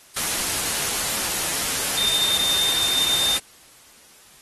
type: tone in noise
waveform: sine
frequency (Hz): 3622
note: A7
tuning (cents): +49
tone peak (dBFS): -20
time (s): 1.97-3.37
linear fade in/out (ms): 10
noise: white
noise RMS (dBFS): -24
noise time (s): 0.16-3.39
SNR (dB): +1
effects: white hiss -50 dBFS RMS until 4.41 s + AAC 32 kbps